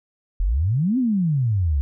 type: exponential two-way sweep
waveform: sine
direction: up then down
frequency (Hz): 39.57 to 268.2 to 65.9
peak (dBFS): -17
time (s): 0.4-1.81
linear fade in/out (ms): 0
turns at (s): 0.98
effects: none